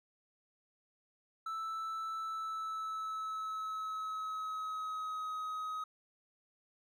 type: tone with pitch glide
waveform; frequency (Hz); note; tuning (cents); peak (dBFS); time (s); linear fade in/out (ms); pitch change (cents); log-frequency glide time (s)
triangle; 1318.5 to 1264.1; E6 to D#6; 0 to +27; -35; 1.46-5.84; 5; -73; 2.18-5.32
effects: none